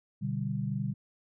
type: chord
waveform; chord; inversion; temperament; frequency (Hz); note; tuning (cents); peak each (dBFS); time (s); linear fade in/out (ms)
sine; G major; first; equal; 123.47 / 146.83 / 196; B2 / D3 / G3; 0 / 0 / 0; -34; 0.21-0.94; 20
effects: none